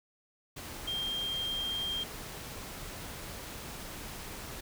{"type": "tone in noise", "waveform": "sine", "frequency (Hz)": 3195, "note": "G7", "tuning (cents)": 32, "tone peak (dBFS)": -32, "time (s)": [0.87, 2.04], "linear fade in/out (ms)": 10, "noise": "pink", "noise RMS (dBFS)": -43, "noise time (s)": [0.56, 4.61], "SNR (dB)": 8, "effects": []}